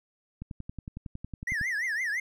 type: click train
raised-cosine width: 5 ms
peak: -25 dBFS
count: 14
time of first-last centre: 0.42-1.613 s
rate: 10.9 Hz
type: tone with vibrato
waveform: triangle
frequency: 1864.7 Hz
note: A#6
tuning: in tune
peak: -26 dBFS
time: 1.47-2.2 s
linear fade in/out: 5 ms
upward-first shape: triangle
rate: 5.9 Hz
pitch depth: 240 cents each way
effects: none